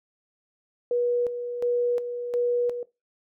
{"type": "tone with tremolo", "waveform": "sine", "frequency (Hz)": 484.2, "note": "B4", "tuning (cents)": -34, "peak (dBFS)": -21, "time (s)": [0.91, 2.83], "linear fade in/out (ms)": 2, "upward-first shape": "square", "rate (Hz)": 1.4, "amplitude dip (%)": 60, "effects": ["noise-tail reverb RT60 0.2 s tail -17 dB re dry"]}